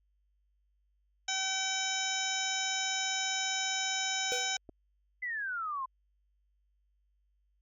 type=harmonic tone; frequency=765 Hz; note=G5; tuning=42 cents flat; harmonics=1 / 2 / 3 / 4 / 5 / 7 / 8 / 9; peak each=-39 / -39 / -39 / -39 / -39 / -39 / -39 / -39 dBFS; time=1.28-4.57 s; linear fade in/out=5 ms
type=tone with exponential decay; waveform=square; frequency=493.9 Hz; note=B4; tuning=in tune; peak=-32 dBFS; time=4.32-4.58 s; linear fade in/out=0 ms; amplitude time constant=56 ms
type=clicks; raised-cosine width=2 ms; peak=-36 dBFS; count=2; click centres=4.691 / 4.694 s
type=exponential sweep; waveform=sine; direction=down; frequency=2046 to 1022 Hz; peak=-33 dBFS; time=5.22-5.86 s; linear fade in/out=10 ms
effects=added 50 Hz sine -70 dBFS peak until 7.61 s

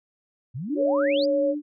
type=exponential sweep; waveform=sine; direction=up; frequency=111.4 to 5110 Hz; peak=-29 dBFS; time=0.54-1.26 s; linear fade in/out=20 ms
type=tone with pitch glide; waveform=sine; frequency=293.7 to 296.1 Hz; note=D4 to D4; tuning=0 to +14 cents; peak=-26 dBFS; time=0.68-1.62 s; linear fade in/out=50 ms; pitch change=+14 cents; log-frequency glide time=0.92-1.48 s
type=tone with vibrato; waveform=sine; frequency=557 Hz; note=C#5; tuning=8 cents sharp; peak=-20 dBFS; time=0.76-1.55 s; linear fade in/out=50 ms; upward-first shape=sine; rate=12 Hz; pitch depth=10 cents each way
effects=none

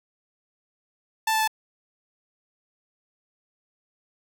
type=tone with pitch steps; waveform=sawtooth; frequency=883 / 877.4 / 871.9 Hz; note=A5 / A5 / A5; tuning=+6 / -5 / -16 cents; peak=-17 dBFS; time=1.27-1.477 s; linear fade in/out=5 ms; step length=69 ms; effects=none

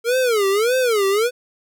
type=tone with vibrato; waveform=square; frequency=448.6 Hz; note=A4; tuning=34 cents sharp; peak=-16 dBFS; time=0.04-1.31 s; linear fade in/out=50 ms; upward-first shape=sine; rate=1.7 Hz; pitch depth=250 cents each way; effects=none

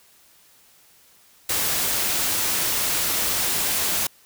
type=noise; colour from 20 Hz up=white; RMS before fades=-23 dBFS; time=1.49-4.07 s; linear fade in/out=5 ms; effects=white hiss -55 dBFS RMS until 4.25 s

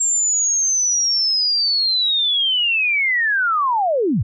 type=linear sweep; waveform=sine; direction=down; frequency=7459 to 77.78 Hz; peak=-15 dBFS; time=0-4.23 s; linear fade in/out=10 ms; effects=none

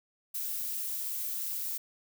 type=noise; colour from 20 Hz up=violet; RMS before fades=-35 dBFS; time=0.34-1.78 s; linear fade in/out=10 ms; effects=none

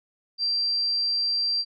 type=tone; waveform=sine; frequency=4715 Hz; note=D8; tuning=6 cents sharp; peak=-22 dBFS; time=0.38-1.65 s; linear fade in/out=50 ms; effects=none

